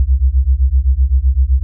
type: beating tone pair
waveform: sine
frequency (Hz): 61.74 / 69.54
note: B1 / C#2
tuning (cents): 0 / +6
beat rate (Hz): 7.8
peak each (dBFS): -12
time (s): 0-1.63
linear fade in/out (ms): 0
effects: none